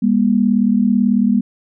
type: tone pair together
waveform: sine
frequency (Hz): 202.2 / 240.4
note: G#3 / B3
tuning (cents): -46 / -46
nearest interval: minor third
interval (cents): 300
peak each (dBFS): -14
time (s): 0.02-1.41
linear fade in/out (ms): 10
effects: none